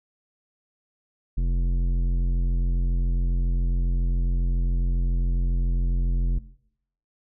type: tone with tanh clipping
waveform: sine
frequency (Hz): 43.65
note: F1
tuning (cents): 0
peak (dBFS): -22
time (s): 1.37-6.39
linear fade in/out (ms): 10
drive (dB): 12
effects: noise-tail reverb RT60 0.7 s tail -18 dB re dry